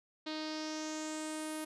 sawtooth tone with low-pass filter sweep, 310.6 Hz, D#4, 3 cents flat, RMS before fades -40 dBFS, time 0.26-1.65 s, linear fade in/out 10 ms, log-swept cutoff 4100 to 11000 Hz, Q 4, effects none

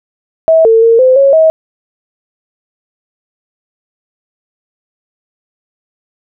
sine tone with pitch steps, 647 / 449.9 / 458.4 / 515 / 550 / 639 Hz, E5 / A4 / A#4 / C5 / C#5 / D#5, -32 / +39 / -29 / -28 / -14 / +46 cents, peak -3 dBFS, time 0.48-1.5 s, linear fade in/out 0 ms, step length 170 ms, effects none

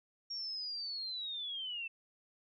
sine linear sweep, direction down, 5588 to 2637 Hz, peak -38 dBFS, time 0.3-1.88 s, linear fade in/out 10 ms, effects none

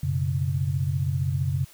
sine chord, F# suspended fourth, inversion none, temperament equal, 92.5 / 123.47 / 138.59 Hz, F#2 / B2 / C#3, 0 / 0 / 0 cents, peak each -27 / -30 / -25 dBFS, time 0.03-1.65 s, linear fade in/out 5 ms, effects white hiss -52 dBFS RMS until 1.73 s

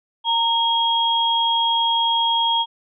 sine tone pair together, 923 / 3275 Hz, A#5 / G#7, -17 / -25 cents, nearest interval octave + minor seventh, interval 2192 cents, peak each -19 dBFS, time 0.24-2.66 s, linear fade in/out 50 ms, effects none

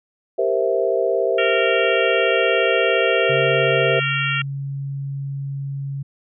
sine chord, C dominant seventh, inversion second, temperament equal, 392 / 466.2 / 523.3 / 659.3 Hz, G4 / Bb4 / C5 / E5, 0 / 0 / 0 / 0 cents, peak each -22 dBFS, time 0.38-4 s, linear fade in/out 10 ms
harmonic tone, 461.7 Hz, A#4, 17 cents flat, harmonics 3 / 4 / 5 / 6 / 7, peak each -25 / -27 / -26 / -24 / -29 dBFS, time 1.38-4.42 s, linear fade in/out 5 ms
sine tone, 138.59 Hz, C#3, in tune, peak -24 dBFS, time 3.29-6.03 s, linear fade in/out 10 ms
effects none

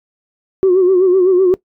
sine tone with vibrato, 370 Hz, F#4, in tune, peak -6 dBFS, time 0.63-1.54 s, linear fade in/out 0 ms, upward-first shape sine, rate 7.9 Hz, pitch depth 73 cents each way, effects noise-tail reverb RT60 0.1 s tail -20 dB re dry + tanh soft clip ceiling -4 dBFS

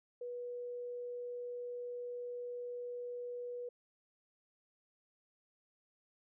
sine tone, 487.2 Hz, B4, 24 cents flat, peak -40 dBFS, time 0.21-3.69 s, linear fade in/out 5 ms, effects none

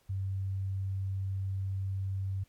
sine tone, 96.4 Hz, G2, 28 cents flat, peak -31 dBFS, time 0.09-2.44 s, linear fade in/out 10 ms, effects pink hiss -69 dBFS RMS until 2.48 s + AAC 64 kbps

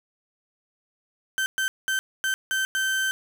35% pulse tone bursts at uneven times, 1548 Hz, G6, 22 cents flat, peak -21 dBFS, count 6, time 1.38-1.46 / 1.58-1.68 / 1.88-1.99 / 2.24-2.34 / 2.51-2.65 / 2.75-3.11 s, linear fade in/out 0 ms, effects none

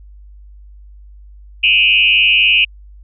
sine tone with frequency modulation, 2694 Hz, E7, 37 cents sharp, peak -8 dBFS, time 1.63-2.65 s, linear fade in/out 10 ms, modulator 104 Hz, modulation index 2.5, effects added 50 Hz sine -36 dBFS peak until 3.03 s

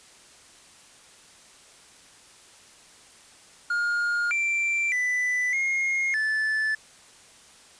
triangle tone with pitch steps, 1420 / 2351 / 1990 / 2144 / 1746 Hz, F6 / D7 / B6 / C7 / A6, +28 / +1 / +13 / +42 / -14 cents, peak -21 dBFS, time 3.7-6.75 s, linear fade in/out 5 ms, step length 610 ms, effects white hiss -52 dBFS RMS until 7.79 s + resampled to 22050 Hz

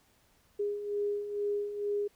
sine beating tone pair, 408.5 / 410.7 Hz, G#4 / G#4, -29 / -19 cents, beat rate 2.2 Hz, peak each -38 / -31 dBFS, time 0.59-2.08 s, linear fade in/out 10 ms, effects pink hiss -67 dBFS RMS until 2.15 s

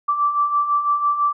sine beating tone pair, 1162 / 1168 Hz, D6 / D6, -19 / -10 cents, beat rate 6 Hz, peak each -24 / -17 dBFS, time 0.08-1.33 s, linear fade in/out 10 ms, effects none

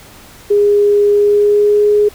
sine tone with pitch glide, 410.2 to 416.4 Hz, G#4 to G#4, -21 to +5 cents, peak -7 dBFS, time 0.5-2.09 s, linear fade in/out 10 ms, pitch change +26 cents, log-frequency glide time 1.1-1.89 s, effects pink hiss -39 dBFS RMS until 2.14 s

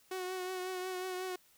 sawtooth tone with vibrato, 369.3 Hz, F#4, 3 cents flat, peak -33 dBFS, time 0.11-1.36 s, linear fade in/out 5 ms, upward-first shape triangle, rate 5.5 Hz, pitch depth 33 cents each way, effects white hiss -66 dBFS RMS until 1.57 s

